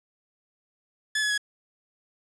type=tone with pitch steps; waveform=sawtooth; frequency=1722 / 1694 / 1674 Hz; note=A6 / G#6 / G#6; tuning=-38 / +34 / +13 cents; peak=-20 dBFS; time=1.15-1.378 s; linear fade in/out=5 ms; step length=76 ms; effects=resampled to 22050 Hz + 8-bit